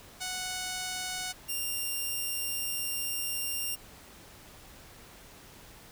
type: tone pair in turn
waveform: 5% pulse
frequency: 738 / 2786 Hz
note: F#5 / F7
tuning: -5 / -5 cents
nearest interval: octave + major seventh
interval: 2300 cents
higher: second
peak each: -22 dBFS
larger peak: neither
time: 0.2-1.33 / 1.48-3.76 s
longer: second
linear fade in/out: 20 ms
effects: pink hiss -52 dBFS RMS until 5.91 s